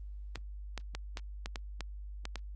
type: clicks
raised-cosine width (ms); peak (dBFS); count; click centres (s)
0.2; -21; 9; 0.357 / 0.777 / 0.95 / 1.172 / 1.459 / 1.558 / 1.807 / 2.254 / 2.357
effects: added 50 Hz sine -41 dBFS peak until 2.55 s + Opus 32 kbps